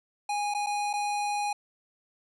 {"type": "tone with dropouts", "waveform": "square", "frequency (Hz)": 824, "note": "G#5", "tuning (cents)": -14, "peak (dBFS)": -28, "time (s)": [0.29, 1.53], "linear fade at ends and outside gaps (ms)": 5, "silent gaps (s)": [[0.54, 0.547], [0.663, 0.668], [0.931, 0.936]], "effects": ["resampled to 24000 Hz"]}